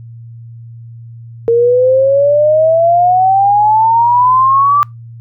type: exponential sweep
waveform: sine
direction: up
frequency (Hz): 460 to 1174.7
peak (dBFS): -6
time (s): 1.48-4.83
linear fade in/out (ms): 0
effects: noise-tail reverb RT60 0.2 s tail -26 dB re dry + added 116 Hz sine -29 dBFS peak until 5.2 s